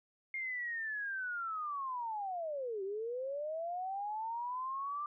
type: linear two-way sweep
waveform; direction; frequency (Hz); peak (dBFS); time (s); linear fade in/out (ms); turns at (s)
sine; down then up; 2137 to 377.3 to 1191; -36; 0.34-5.06; 2; 2.83
effects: none